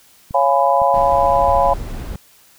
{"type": "clicks", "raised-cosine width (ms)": 5, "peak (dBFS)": -20, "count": 2, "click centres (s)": [0.309, 0.818]}
{"type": "chord", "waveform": "sine", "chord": "C# dominant seventh", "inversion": "none", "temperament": "just", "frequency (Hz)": [554.4, 693, 831.5, 997.9], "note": ["C#5", "E#5", "G#5", "B5"], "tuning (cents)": [0, -14, 2, 18], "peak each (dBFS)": -17, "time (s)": [0.34, 1.74], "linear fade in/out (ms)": 10}
{"type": "noise", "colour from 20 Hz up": "brown", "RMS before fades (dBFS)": -26, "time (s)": [0.94, 2.16], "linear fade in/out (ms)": 2}
{"effects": ["white hiss -50 dBFS RMS until 2.58 s"]}